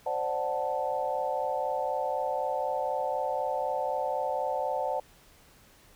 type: chord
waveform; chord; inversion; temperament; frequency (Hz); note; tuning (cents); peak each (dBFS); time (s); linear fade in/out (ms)
sine; D dominant seventh; third; equal; 523.3 / 587.3 / 740 / 880; C5 / D5 / F#5 / A5; 0 / 0 / 0 / 0; -33; 0.06-5; 5
effects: pink hiss -58 dBFS RMS until 5.95 s